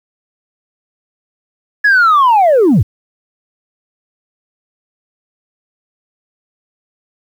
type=linear sweep; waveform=sine; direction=down; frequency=1712 to 73.9 Hz; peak=-4 dBFS; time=1.84-2.83 s; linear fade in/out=10 ms; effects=tanh soft clip ceiling -4 dBFS + 7-bit